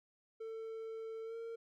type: tone with pitch glide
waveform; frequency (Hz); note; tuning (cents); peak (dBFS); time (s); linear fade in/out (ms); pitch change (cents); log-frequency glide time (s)
triangle; 447.1 to 458.3; A4 to A#4; +28 to -29; -40; 0.4-1.56; 10; +43; 1.24-1.36
effects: none